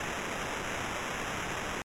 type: noise with sample-and-hold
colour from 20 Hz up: violet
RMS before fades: -35 dBFS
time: 0-1.82 s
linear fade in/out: 2 ms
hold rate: 4410 Hz
effects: low-pass 9000 Hz 12 dB/octave + MP3 96 kbps